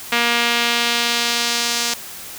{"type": "tone with band-pass filter sweep", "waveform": "sawtooth", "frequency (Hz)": 236.6, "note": "A#3", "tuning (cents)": 26, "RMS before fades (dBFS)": -19, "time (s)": [0.12, 1.94], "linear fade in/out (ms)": 5, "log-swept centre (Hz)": [2500, 5700], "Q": 1.2, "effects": ["white hiss -34 dBFS RMS until 2.38 s"]}